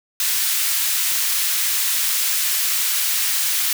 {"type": "high-pass noise", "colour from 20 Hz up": "white", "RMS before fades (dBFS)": -20, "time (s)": [0.2, 3.73], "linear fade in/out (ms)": 2, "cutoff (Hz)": 1700, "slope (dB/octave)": 12, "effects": []}